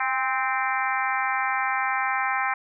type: harmonic tone with a mistuned harmonic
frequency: 260.4 Hz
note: C4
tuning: 8 cents flat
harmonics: 3 / 4 / 5 / 6 / 7 / 8 / 9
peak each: -28 / -29 / -30 / -31 / -31 / -32 / -33 dBFS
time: 0-2.54 s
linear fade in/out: 5 ms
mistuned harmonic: 3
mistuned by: +36 cents
effects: none